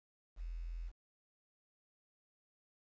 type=tone with quantisation; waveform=sine; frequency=42.18 Hz; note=E1; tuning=41 cents sharp; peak=-40 dBFS; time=0.36-0.92 s; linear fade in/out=50 ms; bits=11; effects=resampled to 16000 Hz